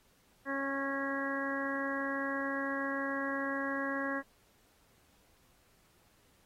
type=harmonic tone; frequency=274.8 Hz; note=C#4; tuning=15 cents flat; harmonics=1 / 2 / 3 / 4 / 5 / 6 / 7; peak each=-37 / -39 / -47 / -40 / -48 / -38 / -42 dBFS; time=0.45-4.23 s; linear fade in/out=50 ms; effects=pink hiss -68 dBFS RMS until 6.45 s + AAC 48 kbps